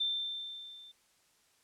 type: tone with level ramp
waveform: sine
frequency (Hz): 3567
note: A7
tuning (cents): +23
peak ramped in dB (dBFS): -28 to -51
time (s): 0-0.92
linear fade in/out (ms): 10
effects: white hiss -69 dBFS RMS until 1.63 s + low-pass 10000 Hz 12 dB/octave